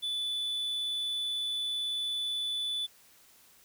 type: tone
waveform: triangle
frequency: 3479 Hz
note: A7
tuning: 20 cents flat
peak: -29 dBFS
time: 0.02-2.87 s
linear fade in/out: 20 ms
effects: white hiss -60 dBFS RMS until 3.64 s